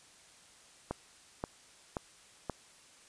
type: click train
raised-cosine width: 1 ms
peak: -20 dBFS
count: 4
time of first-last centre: 0.91-2.497 s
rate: 1.89 Hz
effects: white hiss -59 dBFS RMS until 3.08 s + resampled to 22050 Hz